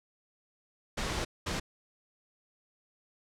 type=noise bursts at uneven times; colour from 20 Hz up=pink; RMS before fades=-33 dBFS; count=2; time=0.97-1.25 / 1.46-1.6 s; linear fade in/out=10 ms; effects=low-pass 7000 Hz 12 dB/octave